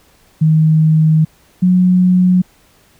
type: tone pair in turn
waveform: sine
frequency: 157.2 / 182.07 Hz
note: D#3 / F#3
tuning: +18 / -28 cents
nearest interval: minor third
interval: 254 cents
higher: second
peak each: -7 dBFS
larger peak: neither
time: 0.41-1.25 / 1.62-2.42 s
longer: first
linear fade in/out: 10 ms
effects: pink hiss -51 dBFS RMS until 2.99 s